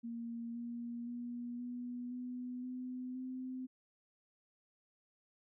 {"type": "tone with pitch steps", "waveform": "sine", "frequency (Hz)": [233.1, 236.9, 240.8, 244.7, 248.7, 252.7, 256.9], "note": ["A#3", "A#3", "B3", "B3", "B3", "B3", "C4"], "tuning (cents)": [0, 28, -44, -16, 12, 40, -32], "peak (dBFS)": -40, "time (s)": [0.03, 3.67], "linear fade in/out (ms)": 20, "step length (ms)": 520, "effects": []}